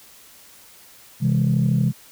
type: chord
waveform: sine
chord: C augmented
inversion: none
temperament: just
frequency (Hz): 130.81 / 163.52 / 204.4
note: C3 / E3 / G#3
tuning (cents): 0 / -14 / -27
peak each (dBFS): -18 / -20 / -21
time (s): 1.2-1.93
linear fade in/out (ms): 50
effects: tanh soft clip ceiling -10 dBFS + white hiss -48 dBFS RMS until 2.11 s